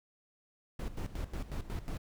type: noise with tremolo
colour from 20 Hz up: brown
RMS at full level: -36 dBFS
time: 0.79-1.98 s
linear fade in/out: 5 ms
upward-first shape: square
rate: 5.5 Hz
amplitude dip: 75%
effects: none